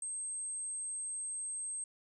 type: tone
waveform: sine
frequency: 8372 Hz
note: C9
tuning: in tune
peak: -37 dBFS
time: 0.02-1.84 s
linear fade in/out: 2 ms
effects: none